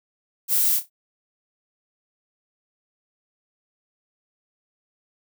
violet noise with echo, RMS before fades -20 dBFS, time 0.48-0.81 s, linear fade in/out 50 ms, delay 30 ms, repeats 3, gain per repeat -12 dB, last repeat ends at 0.9 s, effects none

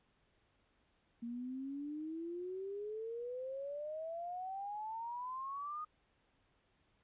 sine exponential sweep, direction up, 231.2 to 1244.5 Hz, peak -40 dBFS, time 1.22-5.85 s, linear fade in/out 10 ms, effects pink hiss -75 dBFS RMS until 7.03 s + resampled to 8000 Hz

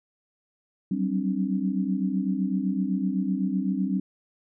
sine tone cluster, 185.1 / 193 / 265.9 / 298.3 Hz, F#3 / G3 / C4 / D4, +1 / -27 / +28 / +27 cents, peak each -31 / -26 / -29 / -33 dBFS, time 0.91-4 s, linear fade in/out 5 ms, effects none

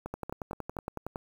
two click trains, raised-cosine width 1 ms, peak -22 / -21 dBFS, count 4 / 12, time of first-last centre 0.06-0.768 / 0.14-1.159 s, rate 4.24 / 10.8 Hz, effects 8-bit

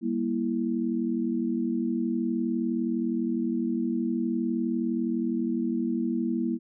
sine chord, E diminished, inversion first, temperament just, 197.78 / 237.3 / 329.6 Hz, G3 / Bb3 / E4, +16 / +31 / 0 cents, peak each -32 / -27 / -30 dBFS, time 0.01-6.59 s, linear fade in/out 50 ms, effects none

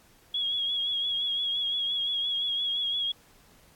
sine tone with vibrato, 3322 Hz, G#7, in tune, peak -26 dBFS, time 0.34-3.12 s, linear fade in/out 5 ms, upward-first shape triangle, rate 5.8 Hz, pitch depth 47 cents each way, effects pink hiss -59 dBFS RMS until 3.75 s + AAC 64 kbps

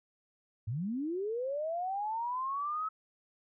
sine linear sweep, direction up, 97.3 to 1297 Hz, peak -32 dBFS, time 0.67-2.89 s, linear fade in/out 10 ms, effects none

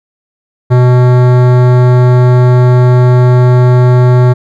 sine tone with hard clipping, 124.6 Hz, B2, 16 cents sharp, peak -5 dBFS, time 0.7-4.34 s, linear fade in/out 20 ms, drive 17 dB, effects none

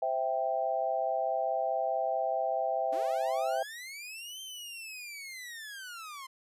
sine chord, C major, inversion none, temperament equal, 523.3 / 659.3 / 784 Hz, C5 / E5 / G5, 0 / 0 / 0 cents, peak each -35 / -31 / -32 dBFS, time 0.02-3.63 s, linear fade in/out 5 ms
sawtooth linear two-way sweep, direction up then down, 265.2 to 3136 to 1031 Hz, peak -38 dBFS, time 2.92-6.27 s, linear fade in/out 10 ms, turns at 4.41 s
effects resampled to 32000 Hz

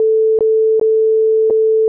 sine tone with dropouts, 440.3 Hz, A4, 1 cent sharp, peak -9 dBFS, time 0-1.88 s, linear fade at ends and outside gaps 1 ms, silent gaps 0.389-0.407 / 0.797-0.813 / 1.5-1.506 s, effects none

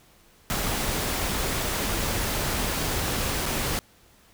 pink noise with dropouts, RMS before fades -27 dBFS, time 0.5-3.79 s, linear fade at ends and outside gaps 0 ms, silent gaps 3.457-3.462 s, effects pink hiss -57 dBFS RMS until 4.33 s

